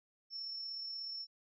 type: tone with amplitude modulation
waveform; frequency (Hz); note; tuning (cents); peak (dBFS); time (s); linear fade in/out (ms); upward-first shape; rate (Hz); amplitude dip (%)
sine; 5400; E8; +41; -39; 0.3-1.27; 50; sine; 36.6; 30
effects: none